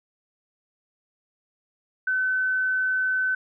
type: tone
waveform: sine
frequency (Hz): 1518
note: F#6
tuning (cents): +44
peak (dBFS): -21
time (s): 2.07-3.35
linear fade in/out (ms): 5
effects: none